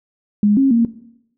sine tone with pitch steps, 207.2 / 270.6 / 231.8 Hz, G#3 / C#4 / A#3, -4 / -42 / -10 cents, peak -10 dBFS, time 0.43-0.85 s, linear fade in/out 2 ms, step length 140 ms, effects noise-tail reverb RT60 0.8 s tail -17 dB re dry

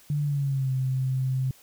sine tone with pitch glide, 146.83 to 130.81 Hz, D3 to C3, 0 to 0 cents, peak -23 dBFS, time 0.1-1.51 s, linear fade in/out 2 ms, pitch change -200 cents, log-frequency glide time 0.22-0.71 s, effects white hiss -55 dBFS RMS until 1.62 s

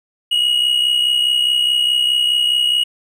triangle tone with amplitude modulation, 2893 Hz, F#7, 40 cents flat, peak -9 dBFS, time 0.31-2.84 s, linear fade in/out 10 ms, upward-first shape sine, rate 64.8 Hz, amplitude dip 55%, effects none

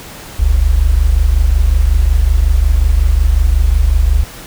sine tone pair together, 43.83 / 69.3 Hz, F1 / C#2, +7 / 0 cents, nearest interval minor sixth, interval 793 cents, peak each -10 dBFS, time 0.39-4.24 s, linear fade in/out 10 ms, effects pink hiss -32 dBFS RMS until 4.46 s

